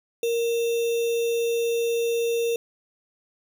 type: tone with sample-and-hold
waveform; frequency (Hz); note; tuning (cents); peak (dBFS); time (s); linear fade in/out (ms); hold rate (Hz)
sine; 466.2; A#4; 0; -21; 0.23-2.56; 2; 3150
effects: none